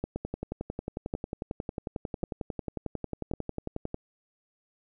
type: two click trains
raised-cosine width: 2 ms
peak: -17 / -19 dBFS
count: 4 / 43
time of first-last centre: 0.04-3.337 / 0.16-3.944 s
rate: 0.91 / 11.1 Hz
effects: none